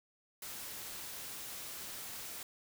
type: noise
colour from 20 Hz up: white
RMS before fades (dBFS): -45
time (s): 0.42-2.43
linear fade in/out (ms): 2
effects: none